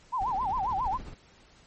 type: tone with vibrato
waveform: sine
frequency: 886 Hz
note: A5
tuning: 12 cents sharp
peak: -26 dBFS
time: 0.12-0.98 s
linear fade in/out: 20 ms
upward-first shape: sine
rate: 7.4 Hz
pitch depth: 280 cents each way
type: noise with tremolo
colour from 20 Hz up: brown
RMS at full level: -38 dBFS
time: 0.2-1.15 s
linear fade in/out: 20 ms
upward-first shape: sine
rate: 14 Hz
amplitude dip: 55%
effects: pink hiss -58 dBFS RMS until 1.66 s + MP3 32 kbps